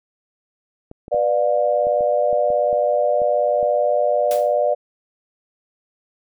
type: clicks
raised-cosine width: 2 ms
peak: -23 dBFS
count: 10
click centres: 0.914 / 1.081 / 1.145 / 1.869 / 2.008 / 2.329 / 2.503 / 2.729 / 3.218 / 3.629 s
type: chord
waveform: sine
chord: B diminished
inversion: none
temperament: just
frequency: 493.9 / 592.7 / 711.2 Hz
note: B4 / D5 / F5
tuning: 0 / +16 / +31 cents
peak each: -22 / -17 / -22 dBFS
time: 1.11-4.75 s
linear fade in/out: 20 ms
type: noise with exponential decay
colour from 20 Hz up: white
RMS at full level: -29 dBFS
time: 4.31-4.54 s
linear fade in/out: 1 ms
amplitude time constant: 50 ms
effects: none